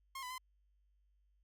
sawtooth tone with pitch steps, 1071 / 1000 / 1026 Hz, C6 / B5 / C6, +40 / +21 / -34 cents, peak -39 dBFS, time 0.15-0.381 s, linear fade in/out 5 ms, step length 77 ms, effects added 50 Hz sine -70 dBFS peak until 1.43 s

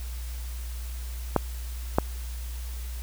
clicks, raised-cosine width 1 ms, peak -5 dBFS, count 2, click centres 1.363 / 1.985 s, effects added 60 Hz sine -32 dBFS peak until 3.02 s + white hiss -46 dBFS RMS until 3.02 s

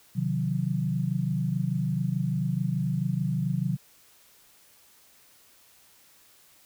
sine chord, C diminished, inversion none, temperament equal with one note detuned, 130.81 / 155.56 / 182.34 Hz, C3 / Eb3 / Gb3, 0 / 0 / -25 cents, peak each -29 dBFS, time 0.15-3.77 s, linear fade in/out 20 ms, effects white hiss -58 dBFS RMS until 6.65 s

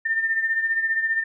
sine beating tone pair, 1801 / 1816 Hz, A6 / A#6, +40 / -46 cents, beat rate 15 Hz, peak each -21 / -28 dBFS, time 0.05-1.24 s, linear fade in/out 10 ms, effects none

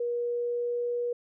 sine tone with pitch glide, 478.6 to 481.7 Hz, A#4 to B4, +46 to -43 cents, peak -27 dBFS, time 0-1.13 s, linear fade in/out 5 ms, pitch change +11 cents, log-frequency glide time 0.13-0.92 s, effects none

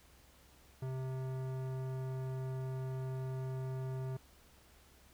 sine tone with tanh clipping, 130.81 Hz, C3, in tune, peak -39 dBFS, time 0.82-4.17 s, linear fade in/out 5 ms, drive 17 dB, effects added 66 Hz sine -65 dBFS peak until 5.13 s + pink hiss -64 dBFS RMS until 5.13 s

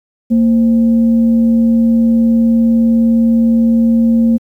sine tone with frequency modulation, 229.9 Hz, A#3, 24 cents flat, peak -7 dBFS, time 0.3-4.38 s, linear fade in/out 20 ms, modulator 293 Hz, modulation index 0.26, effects high-pass 100 Hz 12 dB/octave + 8-bit

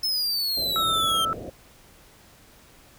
45% pulse exponential sweep, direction down, 5274 to 3136 Hz, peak -23 dBFS, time 0.03-1.25 s, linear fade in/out 5 ms
white low-pass noise, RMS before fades -37 dBFS, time 0.57-1.5 s, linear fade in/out 2 ms, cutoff 700 Hz, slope 96 dB/octave
sine tone, 1318.5 Hz, E6, in tune, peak -23 dBFS, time 0.76-1.33 s, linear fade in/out 0 ms
effects pink hiss -53 dBFS RMS until 2.98 s

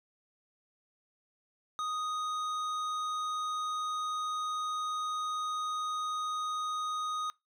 triangle tone with hard clipping, 1244.5 Hz, D#6, in tune, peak -34 dBFS, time 1.79-7.3 s, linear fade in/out 0 ms, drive 14 dB, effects noise-tail reverb RT60 0.2 s tail -23 dB re dry

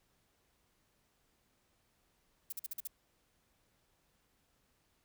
violet noise bursts, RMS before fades -40 dBFS, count 6, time 2.5-2.874 s, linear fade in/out 5 ms, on 24 ms, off 46 ms, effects pink hiss -75 dBFS RMS until 5.04 s

